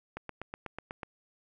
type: click train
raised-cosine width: 0.5 ms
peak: -23 dBFS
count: 8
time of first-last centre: 0.17-1.032 s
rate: 8.12 Hz
effects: none